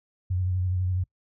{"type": "tone with vibrato", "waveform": "sine", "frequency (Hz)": 91.5, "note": "F#2", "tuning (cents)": -19, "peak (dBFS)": -23, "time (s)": [0.3, 1.04], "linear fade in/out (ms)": 10, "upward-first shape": "triangle", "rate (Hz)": 12, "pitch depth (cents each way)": 47, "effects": ["noise-tail reverb RT60 0.1 s tail -24 dB re dry"]}